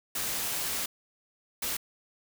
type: noise bursts at uneven times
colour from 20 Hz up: white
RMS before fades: -32 dBFS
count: 2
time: 0.15-0.86 / 1.62-1.77 s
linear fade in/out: 5 ms
effects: none